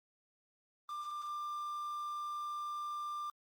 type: tone with quantisation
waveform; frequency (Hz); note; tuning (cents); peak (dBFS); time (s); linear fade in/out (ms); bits
triangle; 1189; D6; +21; -36; 0.89-3.3; 2; 10
effects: Opus 24 kbps